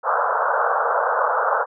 white band-pass noise, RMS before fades -20 dBFS, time 0.03-1.66 s, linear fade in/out 50 ms, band 460 to 1500 Hz, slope 96 dB/octave, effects none

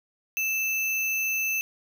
sine tone with sample-and-hold, 2637 Hz, E7, in tune, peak -24 dBFS, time 0.37-1.61 s, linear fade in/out 0 ms, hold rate 8820 Hz, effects none

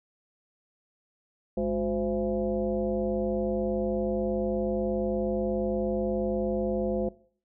sine tone with frequency modulation, 363.3 Hz, F#4, 32 cents flat, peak -25 dBFS, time 1.57-7.09 s, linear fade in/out 5 ms, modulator 155 Hz, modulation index 1.6, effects noise-tail reverb RT60 0.5 s tail -20 dB re dry

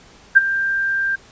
sine tone with ADSR envelope, 1585 Hz, G6, 19 cents sharp, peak -3 dBFS, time 0.35-1.16 s, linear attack 20 ms, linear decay 25 ms, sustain -14 dB, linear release 11 ms, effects pink hiss -47 dBFS RMS until 1.31 s + resampled to 16000 Hz

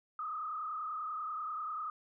sine tone with frequency modulation, 1244.5 Hz, D#6, in tune, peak -36 dBFS, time 0.19-1.9 s, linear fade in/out 2 ms, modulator 30.3 Hz, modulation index 1.6, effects none

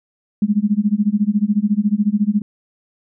sine tone with tremolo, 207.7 Hz, G#3, in tune, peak -10 dBFS, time 0.42-2.42 s, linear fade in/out 2 ms, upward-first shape sine, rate 14 Hz, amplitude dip 95%, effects none

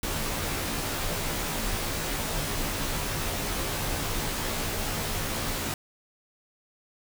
pink noise with comb filter, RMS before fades -30 dBFS, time 0.03-5.74 s, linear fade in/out 2 ms, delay 16 ms, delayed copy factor -0.85, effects none

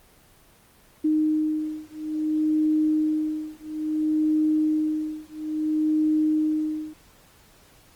sine beating tone pair, 308.6 / 309.19 Hz, D#4 / D#4, -14 / -11 cents, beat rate 0.59 Hz, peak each -24 dBFS, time 1.04-6.94 s, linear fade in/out 10 ms, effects pink hiss -55 dBFS RMS until 7.95 s + Opus 24 kbps

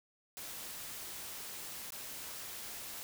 white noise with dropouts, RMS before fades -45 dBFS, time 0.37-3.03 s, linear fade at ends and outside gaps 0 ms, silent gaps 1.905-1.922 s, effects none

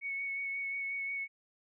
sine tone with vibrato, 2217 Hz, C#7, in tune, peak -34 dBFS, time 0.01-1.28 s, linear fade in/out 50 ms, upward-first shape sine, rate 5.6 Hz, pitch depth 15 cents each way, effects none

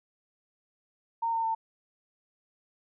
sine tone with pitch steps, 919 / 909 / 899 Hz, A#5 / A#5 / A5, -25 / -44 / +37 cents, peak -26 dBFS, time 1.22-1.55 s, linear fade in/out 10 ms, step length 110 ms, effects none

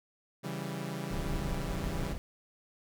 sawtooth chord, C# diminished, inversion none, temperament equal, 138.59 / 164.81 / 196 Hz, C#3 / E3 / G3, 0 / 0 / 0 cents, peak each -36 dBFS, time 0.43-2.14 s, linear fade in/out 20 ms
brown noise, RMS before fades -36 dBFS, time 1.1-2.18 s, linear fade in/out 0 ms
effects none

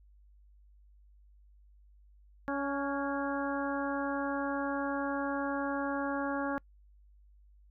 harmonic tone with a mistuned harmonic, 280 Hz, C#4, 18 cents sharp, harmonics 1 / 2 / 3 / 4 / 5 / 6, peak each -34 / -37 / -39 / -40 / -41 / -42 dBFS, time 2.48-6.58 s, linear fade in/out 0 ms, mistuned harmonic 6, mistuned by -33 cents, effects noise-tail reverb RT60 0.1 s tail -26 dB re dry + added 50 Hz sine -57 dBFS peak until 7.7 s

